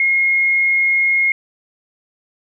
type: tone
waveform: sine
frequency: 2151 Hz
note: C7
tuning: 47 cents sharp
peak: -12 dBFS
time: 0-1.32 s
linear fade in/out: 2 ms
effects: none